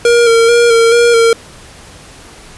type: tone with vibrato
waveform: square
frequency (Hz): 466.2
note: A#4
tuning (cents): 0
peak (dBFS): -6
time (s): 0.05-1.33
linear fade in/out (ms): 2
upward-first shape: square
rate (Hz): 2.3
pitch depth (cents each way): 26
effects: pink hiss -36 dBFS RMS until 2.57 s + resampled to 24000 Hz